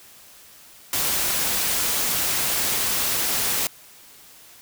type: noise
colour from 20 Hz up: white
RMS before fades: -23 dBFS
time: 0.93-3.67 s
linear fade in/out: 2 ms
effects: white hiss -48 dBFS RMS until 4.61 s